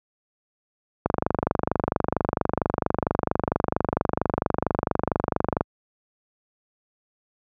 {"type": "click train", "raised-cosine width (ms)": 1, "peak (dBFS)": -6, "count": 112, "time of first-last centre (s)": [1.06, 5.609], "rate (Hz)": 24.4, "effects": ["high-pass 60 Hz 12 dB/octave"]}